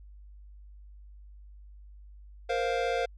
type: chord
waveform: square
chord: Bb suspended second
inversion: none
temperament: equal with one note detuned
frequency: 467.8 / 523.3 / 698.5 Hz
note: Bb4 / C5 / F5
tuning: +6 / 0 / 0 cents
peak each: -32 dBFS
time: 2.49-3.06 s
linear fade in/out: 10 ms
effects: added 50 Hz sine -47 dBFS peak until 3.17 s + low-pass 4000 Hz 12 dB/octave